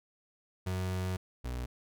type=tone pair in turn; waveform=35% pulse; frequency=92.5 / 61.52 Hz; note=F#2 / B1; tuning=0 / -6 cents; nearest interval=perfect fifth; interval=706 cents; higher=first; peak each=-30 / -33 dBFS; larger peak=first; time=0.66-1.17 / 1.44-1.66 s; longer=first; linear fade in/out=10 ms; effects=none